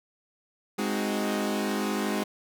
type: chord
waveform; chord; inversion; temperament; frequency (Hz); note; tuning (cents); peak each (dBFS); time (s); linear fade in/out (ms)
sawtooth; Ab dominant seventh; none; equal with one note detuned; 207.7 / 259.7 / 311.1 / 370; Ab3 / C4 / Eb4 / Gb4; 0 / -13 / 0 / 0; -25 / -30 / -30 / -30; 0.78-2.24; 10
effects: none